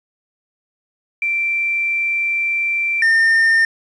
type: tone pair in turn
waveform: sine / triangle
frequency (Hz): 2349 / 1812.8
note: D7 / A#6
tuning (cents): 0 / -49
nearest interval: major third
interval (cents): 449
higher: first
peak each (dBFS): -16 / -9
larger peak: second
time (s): 1.22-3.02 / 3.02-3.65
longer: first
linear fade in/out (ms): 2
effects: resampled to 22050 Hz + 8-bit